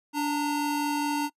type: tone pair together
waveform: square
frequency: 290.4 / 916 Hz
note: D4 / A#5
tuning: -19 / -31 cents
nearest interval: octave + minor sixth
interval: 1988 cents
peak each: -28 / -30 dBFS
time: 0.13-1.3 s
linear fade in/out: 50 ms
effects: noise-tail reverb RT60 0.1 s tail -23 dB re dry + resampled to 32000 Hz